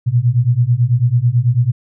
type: beating tone pair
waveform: sine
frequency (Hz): 116.54 / 125.64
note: A#2 / B2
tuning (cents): 0 / +30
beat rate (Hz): 9.1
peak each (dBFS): -14 / -13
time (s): 0.06-1.72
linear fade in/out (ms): 20
effects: none